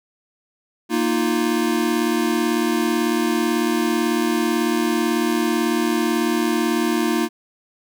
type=chord; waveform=square; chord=Bb suspended fourth; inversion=none; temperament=equal; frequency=233.1 / 311.1 / 349.2 Hz; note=Bb3 / Eb4 / F4; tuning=0 / 0 / 0 cents; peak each=-23 dBFS; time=0.89-7.29 s; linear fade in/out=50 ms; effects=none